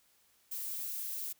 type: noise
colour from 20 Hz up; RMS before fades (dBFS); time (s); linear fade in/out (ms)
violet; -39; 0.51-1.33; 10
effects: white hiss -69 dBFS RMS until 1.39 s